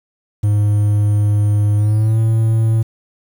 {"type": "tone with pitch glide", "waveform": "triangle", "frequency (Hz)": [103.83, 111.93], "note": ["G#2", "A2"], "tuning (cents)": [0, 30], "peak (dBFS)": -9, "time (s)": [0.43, 2.83], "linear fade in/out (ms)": 10, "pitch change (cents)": 130, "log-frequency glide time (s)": [1.77, 2.19], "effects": ["7-bit"]}